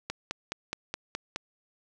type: click train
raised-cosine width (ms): 0.2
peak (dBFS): -15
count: 7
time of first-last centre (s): 0.1-1.361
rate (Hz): 4.76
effects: none